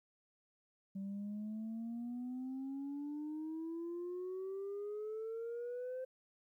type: exponential sweep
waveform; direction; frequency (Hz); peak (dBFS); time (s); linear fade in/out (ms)
sine; up; 193 to 520; -38; 0.95-6.05; 10
effects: tanh soft clip ceiling -38 dBFS + 13-bit